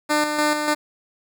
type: tone with tremolo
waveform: 10% pulse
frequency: 300 Hz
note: D4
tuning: 37 cents sharp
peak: -9 dBFS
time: 0.09-0.75 s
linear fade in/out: 20 ms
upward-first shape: square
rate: 3.4 Hz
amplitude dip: 45%
effects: none